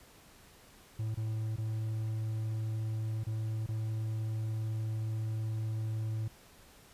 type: tone with dropouts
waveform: triangle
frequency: 110 Hz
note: A2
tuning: in tune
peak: -30 dBFS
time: 0.99-6.28 s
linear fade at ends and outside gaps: 5 ms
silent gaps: 1.146-1.172 / 1.562-1.581 / 3.237-3.267 / 3.663-3.687 s
effects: pink hiss -58 dBFS RMS until 6.93 s + resampled to 32000 Hz